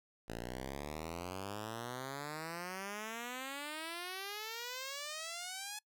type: exponential sweep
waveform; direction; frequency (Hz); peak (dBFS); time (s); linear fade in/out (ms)
5% pulse; up; 55 to 852; -30; 0.28-5.79; 5
effects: noise-tail reverb RT60 0.1 s tail -24 dB re dry